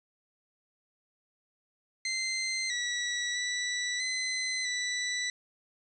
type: tone with pitch steps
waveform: 20% pulse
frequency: 2076 / 1943 / 1964 / 2035 / 1974 Hz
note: C7 / B6 / B6 / C7 / B6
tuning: -14 / -29 / -10 / -49 / -1 cents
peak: -25 dBFS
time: 2.05-5.3 s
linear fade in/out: 2 ms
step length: 650 ms
effects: resampled to 22050 Hz + 10-bit